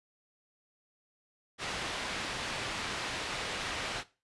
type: low-pass noise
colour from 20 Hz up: white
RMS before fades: -37 dBFS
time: 1.58-4.04 s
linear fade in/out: 50 ms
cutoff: 3300 Hz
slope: 12 dB/octave
effects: noise-tail reverb RT60 0.3 s tail -17 dB re dry + resampled to 24000 Hz